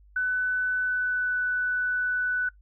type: tone with pitch glide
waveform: sine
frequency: 1500 to 1490.5 Hz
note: F#6 to F#6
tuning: +23 to +12 cents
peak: -23 dBFS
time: 0.16-2.49 s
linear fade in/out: 5 ms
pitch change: -11 cents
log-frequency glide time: 0.83-1.39 s
effects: noise-tail reverb RT60 0.1 s tail -20 dB re dry + added 50 Hz sine -52 dBFS peak until 2.61 s